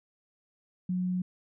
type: tone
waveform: sine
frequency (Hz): 182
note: F#3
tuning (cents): -28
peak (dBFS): -27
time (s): 0.89-1.22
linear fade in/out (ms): 5
effects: none